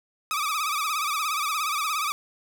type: tone with vibrato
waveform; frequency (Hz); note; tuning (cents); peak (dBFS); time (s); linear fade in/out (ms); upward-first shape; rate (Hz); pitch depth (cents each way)
sawtooth; 1212; D#6; -46; -21; 0.31-2.12; 0; sine; 17; 110
effects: none